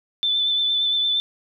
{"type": "tone with vibrato", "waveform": "sine", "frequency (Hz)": 3520, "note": "A7", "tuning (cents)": 0, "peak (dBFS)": -18, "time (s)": [0.23, 1.2], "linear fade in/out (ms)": 0, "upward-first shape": "sine", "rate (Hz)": 8.7, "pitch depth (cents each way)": 22, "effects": []}